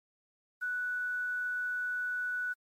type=tone with quantisation; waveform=sine; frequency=1480 Hz; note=F#6; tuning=in tune; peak=-31 dBFS; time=0.61-2.54 s; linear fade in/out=20 ms; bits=10; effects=MP3 64 kbps